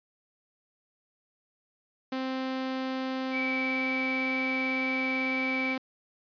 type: tone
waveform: sawtooth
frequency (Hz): 261.6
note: C4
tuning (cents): 0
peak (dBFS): -26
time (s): 2.12-5.78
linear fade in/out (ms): 5
type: tone with vibrato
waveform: sine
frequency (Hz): 2300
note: D7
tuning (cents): -37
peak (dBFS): -29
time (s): 3.31-5.77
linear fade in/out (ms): 50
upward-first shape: triangle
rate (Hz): 18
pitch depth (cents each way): 21
effects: resampled to 11025 Hz